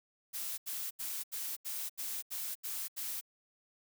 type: noise bursts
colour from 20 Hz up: blue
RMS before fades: -39 dBFS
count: 9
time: 0.33-3.212 s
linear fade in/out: 20 ms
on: 250 ms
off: 79 ms
effects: none